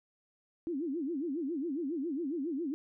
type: tone with vibrato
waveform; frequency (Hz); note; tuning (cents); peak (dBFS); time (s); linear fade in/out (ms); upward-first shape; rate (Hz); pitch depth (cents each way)
sine; 303.9; D#4; -41; -32; 0.67-2.74; 0; sine; 7.3; 260
effects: none